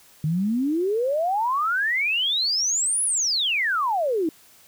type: exponential two-way sweep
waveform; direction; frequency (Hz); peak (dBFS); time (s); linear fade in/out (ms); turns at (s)
sine; up then down; 148 to 10640 to 301.8; -20; 0.24-4.29; 2; 3.04
effects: white hiss -53 dBFS RMS until 4.67 s